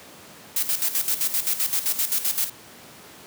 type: noise with tremolo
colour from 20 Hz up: blue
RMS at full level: -22 dBFS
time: 0.56-2.5 s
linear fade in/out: 5 ms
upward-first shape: square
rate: 7.7 Hz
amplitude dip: 70%
effects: pink hiss -45 dBFS RMS until 3.26 s + high-pass 150 Hz 12 dB/octave